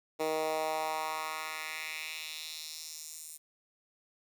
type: tone with high-pass filter sweep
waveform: 10% pulse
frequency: 157.1 Hz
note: D#3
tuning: 17 cents sharp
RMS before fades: -37 dBFS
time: 0.19-3.38 s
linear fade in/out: 20 ms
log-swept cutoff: 420 to 8800 Hz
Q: 2
effects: 10-bit